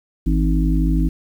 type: harmonic tone with a mistuned harmonic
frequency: 51.91 Hz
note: G#1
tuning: in tune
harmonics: 1 / 3 / 5 / 6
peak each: -16 / -21 / -23 / -24 dBFS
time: 0.26-1.09 s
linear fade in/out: 10 ms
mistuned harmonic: 3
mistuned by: +97 cents
effects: 8-bit